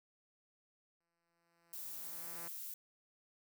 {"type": "tone with exponential growth", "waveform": "5% pulse", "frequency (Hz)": 169.3, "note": "E3", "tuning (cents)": 46, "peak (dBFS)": -38, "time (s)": [1, 2.48], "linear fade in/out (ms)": 5, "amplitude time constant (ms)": 320}
{"type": "noise", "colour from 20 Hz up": "violet", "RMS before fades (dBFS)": -46, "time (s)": [1.73, 2.74], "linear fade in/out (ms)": 2}
{"effects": []}